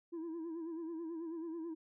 sine tone with vibrato, 329.6 Hz, E4, in tune, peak -37 dBFS, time 0.12-1.75 s, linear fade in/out 20 ms, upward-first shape sine, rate 9.2 Hz, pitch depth 72 cents each way, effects tanh soft clip ceiling -39 dBFS

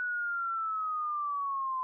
sine linear sweep, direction down, 1480 to 1025 Hz, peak -30 dBFS, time 0-1.83 s, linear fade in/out 0 ms, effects none

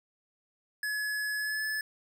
square tone with pitch glide, 1700 to 1727.7 Hz, G#6 to A6, +40 to -32 cents, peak -31 dBFS, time 0.83-1.81 s, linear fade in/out 2 ms, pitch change +28 cents, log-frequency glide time 1.38-1.64 s, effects none

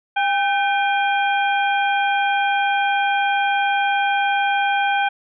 harmonic tone with a mistuned harmonic, 803 Hz, G5, 41 cents sharp, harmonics 1 / 2 / 3 / 4, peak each -18 / -22 / -26 / -30 dBFS, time 0.16-5.09 s, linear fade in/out 10 ms, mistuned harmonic 2, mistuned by -77 cents, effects none

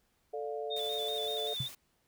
sine chord, D minor, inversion second, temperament just, 440.5 / 587.3 / 704.8 Hz, A4 / D5 / F5, +2 / 0 / +16 cents, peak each -37 / -41 / -41 dBFS, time 0.33-1.54 s, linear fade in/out 10 ms
sine tone with vibrato, 3589 Hz, A7, 34 cents sharp, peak -35 dBFS, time 0.7-1.69 s, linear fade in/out 20 ms, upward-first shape square, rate 5.2 Hz, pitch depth 39 cents each way
white noise with tremolo, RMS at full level -48 dBFS, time 0.76-1.75 s, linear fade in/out 5 ms, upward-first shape triangle, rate 13 Hz, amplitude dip 25%
sine tone with exponential decay, 130.81 Hz, C3, in tune, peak -29 dBFS, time 1.6-1.7 s, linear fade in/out 5 ms, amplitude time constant 20 ms
effects pink hiss -74 dBFS RMS until 2.07 s

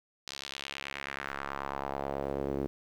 sawtooth tone with band-pass filter sweep, 69.3 Hz, C#2, in tune, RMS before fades -37 dBFS, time 0.27-2.67 s, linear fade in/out 0 ms, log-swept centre 4700 to 350 Hz, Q 1.9, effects 10-bit

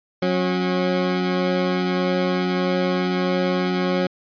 20% pulse tone pair together, 182 / 272.2 Hz, F#3 / C#4, -28 / -31 cents, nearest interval perfect fifth, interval 697 cents, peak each -15 / -21 dBFS, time 0.22-4.07 s, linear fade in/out 5 ms, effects resampled to 11025 Hz

